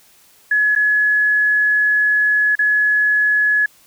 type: tone with dropouts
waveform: sine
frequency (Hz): 1696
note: G#6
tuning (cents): +36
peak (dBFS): -12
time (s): 0.51-3.66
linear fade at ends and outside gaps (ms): 5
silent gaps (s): 0.752-0.76 / 2.554-2.59
effects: white hiss -51 dBFS RMS until 3.86 s